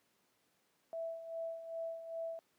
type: tone with tremolo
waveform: sine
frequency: 659.3 Hz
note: E5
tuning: in tune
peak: -37 dBFS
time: 0.93-2.39 s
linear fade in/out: 0 ms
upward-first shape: sine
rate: 2.5 Hz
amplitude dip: 65%
effects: pink hiss -75 dBFS RMS until 2.58 s + high-pass 200 Hz 12 dB/octave